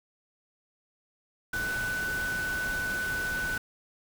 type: tone in noise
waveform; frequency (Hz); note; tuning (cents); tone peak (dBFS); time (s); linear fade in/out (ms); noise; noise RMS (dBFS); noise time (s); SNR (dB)
sine; 1496; F#6; +19; -29; 1.53-3.58; 5; pink; -38; 1.53-3.58; +6
effects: none